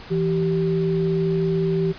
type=tone pair together; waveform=sine; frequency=164.81 / 386.8 Hz; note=E3 / G4; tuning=0 / -23 cents; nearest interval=octave + minor third; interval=1477 cents; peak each=-21 dBFS; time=0.1-1.93 s; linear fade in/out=20 ms; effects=pink hiss -40 dBFS RMS until 1.98 s + resampled to 11025 Hz